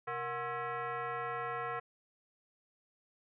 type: tone with frequency modulation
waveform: sine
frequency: 130.81 Hz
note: C3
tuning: in tune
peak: -35 dBFS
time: 0.07-1.8 s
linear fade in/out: 10 ms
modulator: 600 Hz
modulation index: 2.7
effects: none